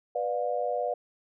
sine chord, B diminished, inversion none, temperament just, 493.9 / 592.7 / 711.2 Hz, B4 / D5 / F5, 0 / +16 / +31 cents, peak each -31 dBFS, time 0.15-0.94 s, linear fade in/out 5 ms, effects none

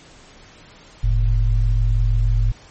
sine tone pair together, 43.42 / 109.4 Hz, F1 / A2, -9 / -9 cents, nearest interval octave + major third, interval 1600 cents, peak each -15 / -19 dBFS, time 1.03-2.52 s, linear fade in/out 10 ms, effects pink hiss -46 dBFS RMS until 2.7 s + MP3 32 kbps

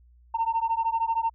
sine beating tone pair, 904 / 917 Hz, A5 / A#5, +47 / -29 cents, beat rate 13 Hz, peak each -25 dBFS, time 0.34-1.3 s, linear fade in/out 10 ms, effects tanh soft clip ceiling -18 dBFS + added 60 Hz sine -53 dBFS peak until 1.34 s

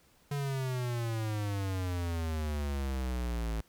square exponential sweep, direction down, 144.5 to 54.2 Hz, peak -32 dBFS, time 0.31-3.61 s, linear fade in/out 5 ms, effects pink hiss -65 dBFS RMS until 3.68 s

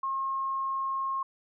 sine tone, 1076 Hz, C6, 48 cents sharp, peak -28 dBFS, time 0.03-1.23 s, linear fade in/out 5 ms, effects none

